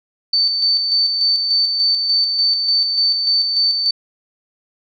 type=tone with tremolo; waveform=sine; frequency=4546 Hz; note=C#8; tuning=43 cents sharp; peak=-12 dBFS; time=0.33-3.91 s; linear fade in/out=5 ms; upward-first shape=square; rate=3.4 Hz; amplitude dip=40%; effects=none